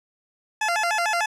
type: tone with vibrato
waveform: 20% pulse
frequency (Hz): 771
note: G5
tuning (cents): -29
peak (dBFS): -16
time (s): 0.61-1.26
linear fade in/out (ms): 5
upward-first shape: square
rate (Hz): 6.7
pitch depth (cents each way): 190
effects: low-pass 9000 Hz 12 dB/octave